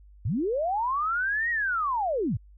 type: linear two-way sweep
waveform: sine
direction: up then down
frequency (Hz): 77.78 to 1917 to 77.78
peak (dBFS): -24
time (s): 0.25-2.37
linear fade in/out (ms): 5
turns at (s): 1.5
effects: added 50 Hz sine -49 dBFS peak until 2.57 s